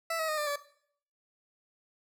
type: tone with pitch steps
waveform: 20% pulse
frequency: 660 / 637.9 / 616.5 / 595.9 / 575.9 Hz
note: E5 / D#5 / D#5 / D5 / D5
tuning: +2 / +43 / -16 / +25 / -34 cents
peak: -25 dBFS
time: 0.1-0.56 s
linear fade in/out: 5 ms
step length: 92 ms
effects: noise-tail reverb RT60 0.6 s tail -17 dB re dry